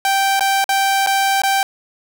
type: tone with dropouts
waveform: sawtooth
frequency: 782 Hz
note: G5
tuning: 4 cents flat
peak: -10 dBFS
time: 0.05-1.63 s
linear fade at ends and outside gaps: 1 ms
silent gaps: 0.395-0.407 / 0.642-0.691 / 1.063-1.071 / 1.419-1.435 s
effects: none